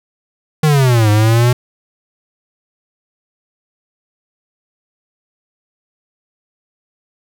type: exponential two-way sweep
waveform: square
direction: down then up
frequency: 158.5 to 103.83 to 124.8 Hz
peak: -9 dBFS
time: 0.63-1.53 s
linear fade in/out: 5 ms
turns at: 1.1 s
effects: none